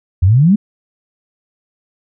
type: exponential sweep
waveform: sine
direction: up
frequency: 83.5 to 220 Hz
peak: -6 dBFS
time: 0.22-0.56 s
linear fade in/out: 10 ms
effects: none